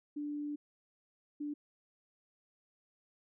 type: tone bursts at uneven times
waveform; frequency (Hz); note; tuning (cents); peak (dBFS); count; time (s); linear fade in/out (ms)
sine; 293.7; D4; 0; -36; 2; 0.16-0.56 / 1.4-1.54; 10
effects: none